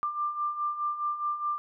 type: beating tone pair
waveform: sine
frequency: 1185 / 1189.8 Hz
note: D6 / D6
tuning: +15 / +22 cents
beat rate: 4.8 Hz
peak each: -35 / -29 dBFS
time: 0.03-1.58 s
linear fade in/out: 0 ms
effects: none